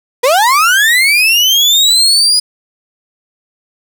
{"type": "linear sweep", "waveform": "35% pulse", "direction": "up", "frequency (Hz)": [466.2, 4978], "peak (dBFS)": -5, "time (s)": [0.23, 2.4], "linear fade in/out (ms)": 10, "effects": []}